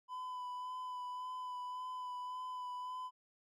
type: tone with vibrato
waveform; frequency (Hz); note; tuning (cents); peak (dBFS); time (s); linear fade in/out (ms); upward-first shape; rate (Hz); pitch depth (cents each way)
triangle; 1002; B5; +25; -39; 0.08-3.11; 50; sine; 1.8; 17
effects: none